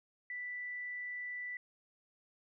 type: tone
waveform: sine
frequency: 1975.5 Hz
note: B6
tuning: in tune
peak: -39 dBFS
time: 0.3-1.57 s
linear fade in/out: 2 ms
effects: none